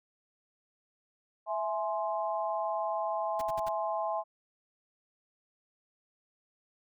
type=chord; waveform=sine; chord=E augmented; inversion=none; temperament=equal with one note detuned; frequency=659.3 / 839.8 / 1046.5 Hz; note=E5 / G#5 / B#5; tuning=0 / +19 / 0 cents; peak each=-33 / -34 / -36 dBFS; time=1.46-4.24 s; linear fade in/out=50 ms
type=noise bursts; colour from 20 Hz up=pink; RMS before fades=-44 dBFS; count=4; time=3.39-3.689 s; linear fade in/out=5 ms; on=26 ms; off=65 ms
effects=none